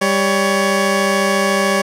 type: tone pair together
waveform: 15% pulse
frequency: 197.99 / 560 Hz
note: G3 / C#5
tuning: +18 / +18 cents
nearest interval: octave + tritone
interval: 1800 cents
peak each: -10 dBFS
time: 0.01-1.82 s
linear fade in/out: 10 ms
effects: low-pass 11000 Hz 12 dB/octave